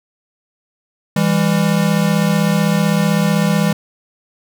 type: tone pair together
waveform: square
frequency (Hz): 164.81 / 200.6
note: E3 / G3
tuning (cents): 0 / +40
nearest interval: minor third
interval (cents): 340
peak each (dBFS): -16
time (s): 1.16-3.73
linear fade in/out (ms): 5
effects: none